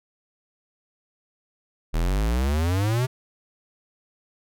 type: exponential sweep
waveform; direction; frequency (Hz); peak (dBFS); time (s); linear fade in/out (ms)
square; up; 38.62 to 132; -21; 1.93-3.07; 20
effects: none